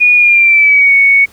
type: tone with pitch glide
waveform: sine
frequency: 2452 to 2223 Hz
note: D#7 to C#7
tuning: -26 to +4 cents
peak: -4 dBFS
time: 0-1.26 s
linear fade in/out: 20 ms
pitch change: -170 cents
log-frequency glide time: 0.15-0.94 s
effects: pink hiss -43 dBFS RMS until 1.32 s

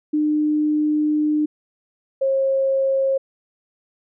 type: tone pair in turn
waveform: sine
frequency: 302.2 / 538.5 Hz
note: D4 / C5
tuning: +50 / +50 cents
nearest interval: minor seventh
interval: 1000 cents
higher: second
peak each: -16 dBFS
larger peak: neither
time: 0.13-1.46 / 2.21-3.18 s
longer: first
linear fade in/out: 10 ms
effects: none

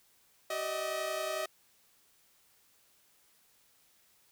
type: tone cluster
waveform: sawtooth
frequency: 380.6 / 604 / 635 Hz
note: F#4 / D5 / D#5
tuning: +49 / +48 / +35 cents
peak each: -39 / -35 / -31 dBFS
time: 0.5-1.46 s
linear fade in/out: 5 ms
effects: white hiss -67 dBFS RMS until 4.31 s

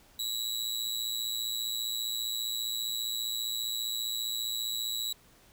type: tone with amplitude modulation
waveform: sawtooth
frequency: 3900 Hz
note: B7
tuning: 23 cents flat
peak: -25 dBFS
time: 0.19-5.13 s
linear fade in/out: 5 ms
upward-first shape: sine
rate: 115 Hz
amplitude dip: 75%
effects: pink hiss -60 dBFS RMS until 5.52 s

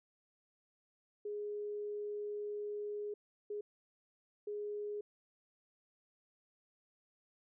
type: tone bursts at uneven times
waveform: sine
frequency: 415.3 Hz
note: G#4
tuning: in tune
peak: -38 dBFS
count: 3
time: 1.25-3.14 / 3.5-3.61 / 4.47-5.01 s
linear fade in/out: 5 ms
effects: none

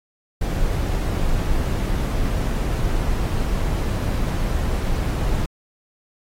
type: noise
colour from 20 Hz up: brown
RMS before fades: -21 dBFS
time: 0.41-5.46 s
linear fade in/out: 5 ms
effects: AAC 48 kbps

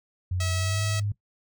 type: tone with pitch glide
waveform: sine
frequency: 91 to 102.74 Hz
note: F#2 to G#2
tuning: -28 to -18 cents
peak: -25 dBFS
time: 0.31-1.12 s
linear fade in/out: 5 ms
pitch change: +210 cents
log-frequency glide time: 0.54-0.83 s
type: tone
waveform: 5% pulse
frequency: 647 Hz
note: E5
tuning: 32 cents flat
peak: -19 dBFS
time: 0.4-1 s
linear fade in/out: 5 ms
effects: noise-tail reverb RT60 0.1 s tail -17 dB re dry

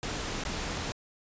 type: noise with dropouts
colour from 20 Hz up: pink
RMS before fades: -34 dBFS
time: 0.03-0.92 s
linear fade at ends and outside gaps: 0 ms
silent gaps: 0.437-0.451 s
effects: resampled to 16000 Hz

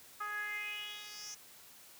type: tone with band-pass filter sweep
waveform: 10% pulse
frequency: 417.3 Hz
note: G#4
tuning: 8 cents sharp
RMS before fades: -42 dBFS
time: 0.2-1.35 s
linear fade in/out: 10 ms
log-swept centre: 1300 to 6100 Hz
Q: 5.7
effects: white hiss -57 dBFS RMS until 1.99 s + high-pass 60 Hz 12 dB/octave

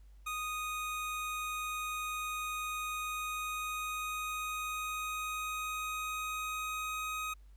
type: tone with pitch glide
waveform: 25% pulse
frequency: 1242 to 1255.7 Hz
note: D#6 to D#6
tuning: -3 to +15 cents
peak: -32 dBFS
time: 0.26-7.34 s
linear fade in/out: 10 ms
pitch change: +18 cents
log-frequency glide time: 2.9-7.02 s
effects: added 50 Hz sine -53 dBFS peak until 7.56 s + pink hiss -74 dBFS RMS until 7.56 s

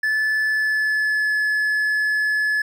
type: tone with pitch glide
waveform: triangle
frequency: 1737 to 1714.1 Hz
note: A6 to A6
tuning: -23 to -46 cents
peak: -16 dBFS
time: 0.03-2.62 s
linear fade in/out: 5 ms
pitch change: -23 cents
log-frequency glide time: 0.43-1.35 s
effects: none

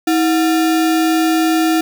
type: tone with sample-and-hold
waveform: sine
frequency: 321.4 Hz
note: E4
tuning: 44 cents flat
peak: -11 dBFS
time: 0.07-1.81 s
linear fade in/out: 5 ms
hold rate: 1050 Hz
effects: none

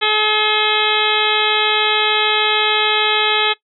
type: harmonic tone with a mistuned harmonic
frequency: 426.6 Hz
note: G#4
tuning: 46 cents sharp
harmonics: 1 / 2 / 3 / 4 / 5 / 6 / 7 / 8 / 9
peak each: -22 / -22 / -22 / -22 / -22 / -22 / -22 / -22 / -22 dBFS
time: 0.01-3.54 s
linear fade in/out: 20 ms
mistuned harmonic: 7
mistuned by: +86 cents
effects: noise-tail reverb RT60 0.1 s tail -20 dB re dry

